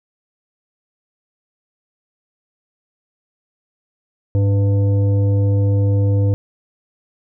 sine tone with frequency modulation, 102.3 Hz, G#2, 26 cents flat, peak -12 dBFS, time 4.35-6.34 s, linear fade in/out 0 ms, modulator 395 Hz, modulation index 0.42, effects none

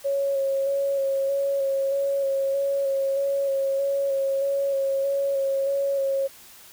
sine tone with vibrato, 550 Hz, C#5, 14 cents flat, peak -21 dBFS, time 0.04-6.28 s, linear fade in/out 20 ms, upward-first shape square, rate 1.6 Hz, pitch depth 16 cents each way, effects white hiss -48 dBFS RMS until 6.72 s

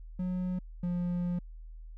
triangle tone pair in turn, 182.1 / 176.3 Hz, F#3 / F3, -27 / +17 cents, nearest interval minor second, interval 56 cents, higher first, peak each -28 / -27 dBFS, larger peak second, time 0.19-0.59 / 0.83-1.39 s, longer second, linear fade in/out 5 ms, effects added 40 Hz sine -43 dBFS peak until 1.97 s

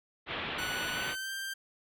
white low-pass noise, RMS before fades -37 dBFS, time 0.26-1.16 s, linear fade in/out 50 ms, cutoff 3500 Hz, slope 48 dB/octave
sawtooth tone with pitch glide, 1480 to 1577.1 Hz, F#6 to G6, 0 to +10 cents, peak -32 dBFS, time 0.58-1.54 s, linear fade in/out 10 ms, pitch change +110 cents, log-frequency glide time 0.91-1.31 s
effects none

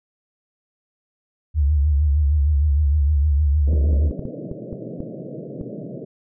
sine tone with vibrato, 73.2 Hz, D2, 5 cents flat, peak -14 dBFS, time 1.54-4.12 s, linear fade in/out 50 ms, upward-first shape triangle, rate 6.5 Hz, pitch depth 120 cents each way
pink band-pass noise, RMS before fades -33 dBFS, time 3.67-6.05 s, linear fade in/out 10 ms, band 120 to 630 Hz, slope 96 dB/octave
clicks, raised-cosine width 3 ms, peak -15 dBFS, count 9, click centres 3.733 / 3.931 / 4.111 / 4.194 / 4.254 / 4.514 / 4.728 / 5.004 / 5.612 s
effects none

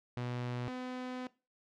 sawtooth tone pair in turn, 122.7 / 253 Hz, B2 / B3, -11 / +42 cents, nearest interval octave + minor second, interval 1253 cents, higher second, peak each -32 / -35 dBFS, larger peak first, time 0.17-0.68 / 0.68-1.27 s, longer second, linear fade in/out 0 ms, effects noise-tail reverb RT60 0.3 s tail -19 dB re dry + low-pass 4000 Hz 12 dB/octave

